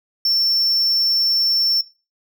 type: tone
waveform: triangle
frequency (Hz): 5410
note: E8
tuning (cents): +44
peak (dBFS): -14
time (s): 0.25-1.81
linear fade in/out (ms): 2
effects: noise-tail reverb RT60 0.3 s tail -18 dB re dry